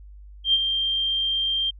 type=tone with ADSR envelope; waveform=sine; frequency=3174 Hz; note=G7; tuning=21 cents sharp; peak=-14 dBFS; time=0.44-1.71 s; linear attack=96 ms; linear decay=39 ms; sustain=-7 dB; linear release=14 ms; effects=added 50 Hz sine -41 dBFS peak until 1.79 s